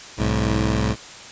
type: tone pair together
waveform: 15% pulse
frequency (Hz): 63.9 / 107.16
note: C2 / A2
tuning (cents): -40 / -45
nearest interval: major sixth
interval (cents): 895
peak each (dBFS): -15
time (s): 0.17-0.96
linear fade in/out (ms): 50
effects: white hiss -39 dBFS RMS until 1.31 s + resampled to 16000 Hz